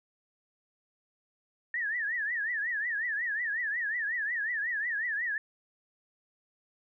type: tone with vibrato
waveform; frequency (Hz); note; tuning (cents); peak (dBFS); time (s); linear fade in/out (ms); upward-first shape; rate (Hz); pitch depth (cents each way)
sine; 1800; A6; +39; -29; 1.74-5.38; 2; triangle; 5.5; 190
effects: none